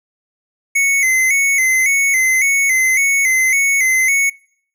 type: tone with vibrato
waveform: square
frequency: 2133 Hz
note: C7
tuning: 33 cents sharp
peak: -12 dBFS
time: 0.75-4.3 s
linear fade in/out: 10 ms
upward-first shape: square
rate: 1.8 Hz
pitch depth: 64 cents each way
effects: noise-tail reverb RT60 0.6 s tail -24 dB re dry